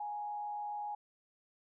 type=tone with frequency modulation; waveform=sine; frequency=830.6 Hz; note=G#5; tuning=in tune; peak=-37 dBFS; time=0-0.95 s; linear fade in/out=5 ms; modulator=107 Hz; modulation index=0.32; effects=none